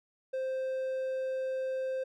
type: tone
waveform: triangle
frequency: 523.3 Hz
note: C5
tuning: in tune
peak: -29 dBFS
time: 0.33-2.04 s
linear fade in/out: 10 ms
effects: none